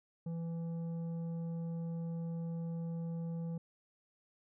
sine tone with tanh clipping, 166.7 Hz, E3, 20 cents sharp, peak -38 dBFS, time 0.26-3.58 s, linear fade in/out 5 ms, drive 8 dB, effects none

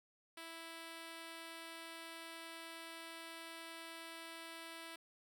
5% pulse tone, 329.6 Hz, E4, in tune, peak -37 dBFS, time 0.37-4.96 s, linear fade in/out 5 ms, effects none

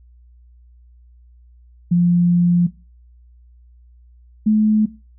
sine tone pair in turn, 174.61 / 214.7 Hz, F3 / A3, 0 / -42 cents, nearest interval major third, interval 358 cents, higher second, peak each -11 dBFS, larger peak neither, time 1.91-2.67 / 4.46-4.86 s, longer first, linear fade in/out 10 ms, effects noise-tail reverb RT60 0.3 s tail -18 dB re dry + added 60 Hz sine -45 dBFS peak until 5.18 s

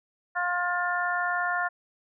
harmonic tone, 354.3 Hz, F4, 25 cents sharp, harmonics 2 / 3 / 4 / 5, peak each -30 / -32 / -29 / -31 dBFS, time 0.35-1.69 s, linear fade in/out 20 ms, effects none

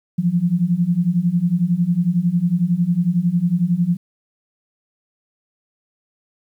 sine beating tone pair, 168 / 179 Hz, E3 / F3, +33 / +43 cents, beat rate 11 Hz, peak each -19 / -17 dBFS, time 0.18-3.97 s, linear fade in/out 10 ms, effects 9-bit

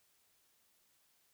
silence, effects white hiss -73 dBFS RMS until 1.33 s

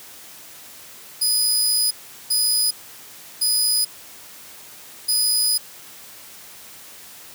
20% pulse tone bursts at uneven times, 4978 Hz, D#8, in tune, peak -11 dBFS, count 4, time 1.21-1.91 / 2.3-2.71 / 3.41-3.85 / 5.08-5.58 s, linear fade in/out 10 ms, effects white hiss -42 dBFS RMS until 7.34 s + high-pass 80 Hz 12 dB/octave

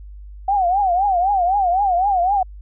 sine tone with vibrato, 754 Hz, F#5, 32 cents sharp, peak -14 dBFS, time 0.48-2.43 s, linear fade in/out 5 ms, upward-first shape triangle, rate 3.9 Hz, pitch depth 180 cents each way, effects added 50 Hz sine -34 dBFS peak until 2.61 s

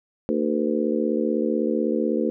harmonic tone with a mistuned harmonic, 76 Hz, D#2, 40 cents flat, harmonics 3 / 4 / 5 / 6 / 7, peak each -25 / -26 / -27 / -28 / -28 dBFS, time 0.29-2.3 s, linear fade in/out 0 ms, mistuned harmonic 7, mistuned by -80 cents, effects none

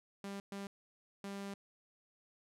sawtooth tone bursts at uneven times, 198.5 Hz, G3, 22 cents sharp, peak -38 dBFS, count 3, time 0.24-0.4 / 0.52-0.67 / 1.24-1.54 s, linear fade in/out 2 ms, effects low-pass 11000 Hz 12 dB/octave

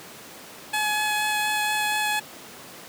15% pulse tone with vibrato, 848 Hz, G#5, 36 cents sharp, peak -16 dBFS, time 0.73-2.2 s, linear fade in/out 10 ms, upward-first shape sine, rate 4.2 Hz, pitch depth 9 cents each way, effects pink hiss -42 dBFS RMS until 2.88 s + high-pass 200 Hz 12 dB/octave

